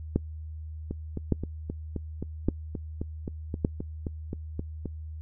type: two click trains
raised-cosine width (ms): 3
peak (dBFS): -19 / -10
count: 16 / 4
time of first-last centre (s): 0.91-4.857 / 0.16-3.648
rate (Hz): 3.8 / 0.86
effects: noise-tail reverb RT60 0.1 s tail -24 dB re dry + added 78 Hz sine -36 dBFS peak until 5.21 s